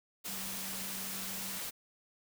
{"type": "tone in noise", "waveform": "sine", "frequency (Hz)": 191.7, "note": "G3", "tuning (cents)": -38, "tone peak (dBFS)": -48, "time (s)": [0.27, 1.59], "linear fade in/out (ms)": 20, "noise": "white", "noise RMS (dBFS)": -40, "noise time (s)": [0.24, 1.71], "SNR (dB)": -11, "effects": []}